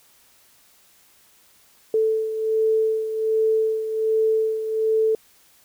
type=beating tone pair; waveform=sine; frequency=440 / 441.3 Hz; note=A4 / A4; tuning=0 / +5 cents; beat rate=1.3 Hz; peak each=-19 / -26 dBFS; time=1.94-5.15 s; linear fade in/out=2 ms; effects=white hiss -56 dBFS RMS until 5.64 s